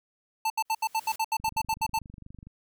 square tone bursts, 885 Hz, A5, 10 cents sharp, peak -25 dBFS, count 13, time 0.45-1.989 s, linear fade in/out 5 ms, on 51 ms, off 73 ms
white noise with exponential growth, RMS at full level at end -40 dBFS, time 0.65-1.16 s, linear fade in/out 5 ms, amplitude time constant 110 ms
click train, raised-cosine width 5 ms, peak -33 dBFS, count 27, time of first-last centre 1.4-2.47 s, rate 24.3 Hz
effects none

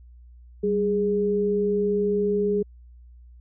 sine tone pair together, 194.8 / 412.8 Hz, G3 / G#4, -11 / -10 cents, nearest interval octave + minor second, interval 1301 cents, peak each -26 / -21 dBFS, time 0.63-2.63 s, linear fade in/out 10 ms, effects added 60 Hz sine -45 dBFS peak until 3.4 s

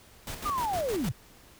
pink noise with tremolo, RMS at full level -37 dBFS, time 0.27-1.09 s, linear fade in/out 2 ms, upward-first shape square, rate 6.5 Hz, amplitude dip 55%
sine linear sweep, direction down, 1244.5 to 93.4 Hz, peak -27 dBFS, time 0.45-1.12 s, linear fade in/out 10 ms
effects pink hiss -55 dBFS RMS until 1.59 s

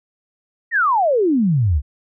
sine exponential sweep, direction down, 1931 to 64.1 Hz, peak -13 dBFS, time 0.71-1.82 s, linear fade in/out 50 ms, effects none

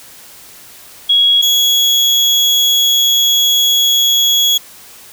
sine / 35% pulse tone pair in turn, 3322 / 3343 Hz, G#7 / G#7, 0 / +11 cents, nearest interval unison, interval 11 cents, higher second, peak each -7 dBFS, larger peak neither, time 1.09-1.42 / 1.42-4.58 s, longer second, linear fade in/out 10 ms, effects white hiss -38 dBFS RMS until 5.12 s

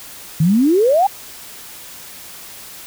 sine exponential sweep, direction up, 149.9 to 827 Hz, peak -10 dBFS, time 0.4-1.07 s, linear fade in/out 5 ms, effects white hiss -36 dBFS RMS until 2.86 s

